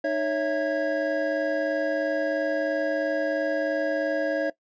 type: tone cluster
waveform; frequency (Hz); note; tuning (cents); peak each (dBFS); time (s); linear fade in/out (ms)
triangle; 306.8 / 555 / 658 / 1645; D#4 / C#5 / E5 / G#6; -24 / +2 / -3 / -17; -28 / -24 / -26 / -31; 0.04-4.5; 5
effects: noise-tail reverb RT60 0.1 s tail -19 dB re dry + resampled to 16000 Hz